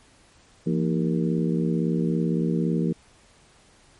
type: harmonic tone with a mistuned harmonic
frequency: 77.78 Hz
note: D#2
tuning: in tune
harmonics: 2 / 3 / 4 / 5 / 6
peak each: -23 / -27 / -29 / -31 / -33 dBFS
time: 0.66-2.93 s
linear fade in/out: 10 ms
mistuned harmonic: 2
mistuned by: +150 cents
effects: pink hiss -56 dBFS RMS until 3.99 s + MP3 48 kbps